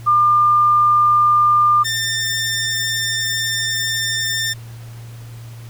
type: tone pair in turn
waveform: sine / 15% pulse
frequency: 1200 / 1798 Hz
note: D6 / A6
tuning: +37 / +37 cents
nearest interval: perfect fifth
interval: 700 cents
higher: second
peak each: -10 / -12 dBFS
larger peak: first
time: 0.06-1.84 / 1.84-4.54 s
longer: second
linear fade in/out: 20 ms
effects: added 116 Hz sine -32 dBFS peak until 5.69 s + pink hiss -45 dBFS RMS until 5.69 s